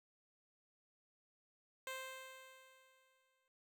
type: tone with exponential decay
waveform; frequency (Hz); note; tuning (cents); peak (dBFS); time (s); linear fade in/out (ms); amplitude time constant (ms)
10% pulse; 523.3; C5; 0; -34; 1.87-3.48; 1; 350
effects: none